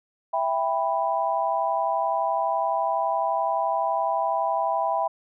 sine chord, E minor, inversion none, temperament just, 659.3 / 791.1 / 988.9 Hz, E5 / G5 / B5, 0 / +16 / +2 cents, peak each -26 dBFS, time 0.33-5.08 s, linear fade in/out 10 ms, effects none

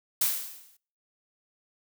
blue noise with exponential decay, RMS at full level -22 dBFS, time 0.21-0.77 s, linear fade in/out 5 ms, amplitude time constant 120 ms, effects noise-tail reverb RT60 0.5 s tail -25 dB re dry

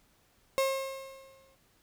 35% pulse tone with exponential decay, 537 Hz, C5, 45 cents sharp, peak -22 dBFS, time 0.58-1.55 s, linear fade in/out 0 ms, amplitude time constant 210 ms, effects pink hiss -67 dBFS RMS until 1.82 s

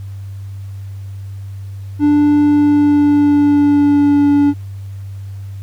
triangle tone with pitch glide, 293.7 to 287.2 Hz, D4 to D4, 0 to -39 cents, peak -6 dBFS, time 1.99-4.54 s, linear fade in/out 50 ms, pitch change -39 cents, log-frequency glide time 2.42-4.28 s, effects added 98 Hz sine -25 dBFS peak until 5.62 s + pink hiss -50 dBFS RMS until 5.62 s

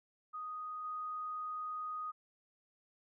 sine tone with level steps, 1244.5 Hz, D#6, in tune, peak -40 / -38 dBFS, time 0.33-2.12 s, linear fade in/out 20 ms, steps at 0.84 s, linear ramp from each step 10 ms, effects none

